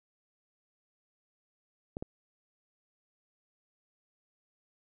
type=clicks; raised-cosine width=2 ms; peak=-23 dBFS; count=2; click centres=1.969 / 2.025 s; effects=none